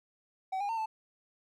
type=tone with pitch steps; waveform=triangle; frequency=760 / 812 / 907 / 879 Hz; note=F#5 / G#5 / A#5 / A5; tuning=+46 / -39 / -48 / -2 cents; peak=-29 dBFS; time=0.52-0.86 s; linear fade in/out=10 ms; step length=85 ms; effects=none